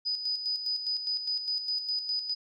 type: tone with tremolo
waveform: sine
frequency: 4978 Hz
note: D#8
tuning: in tune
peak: -27 dBFS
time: 0.05-2.35 s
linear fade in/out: 20 ms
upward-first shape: square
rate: 4.9 Hz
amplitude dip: 55%
effects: none